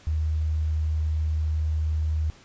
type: tone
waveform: sine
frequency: 77.78 Hz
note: D#2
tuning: in tune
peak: -22 dBFS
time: 0.07-2.3 s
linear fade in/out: 0 ms
effects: pink hiss -52 dBFS RMS until 2.44 s + resampled to 16000 Hz